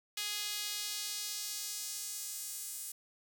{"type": "tone with high-pass filter sweep", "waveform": "sawtooth", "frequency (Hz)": 415.3, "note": "G#4", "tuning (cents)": 0, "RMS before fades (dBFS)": -40, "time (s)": [0.17, 2.92], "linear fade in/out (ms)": 5, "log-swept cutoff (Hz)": [3200, 8900], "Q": 1.2, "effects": []}